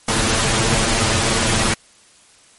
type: noise with comb filter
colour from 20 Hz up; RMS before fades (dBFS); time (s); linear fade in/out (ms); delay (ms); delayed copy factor
pink; -17; 0.08-1.74; 5; 8.9; +0.85
effects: white hiss -50 dBFS RMS until 2.58 s + MP3 48 kbps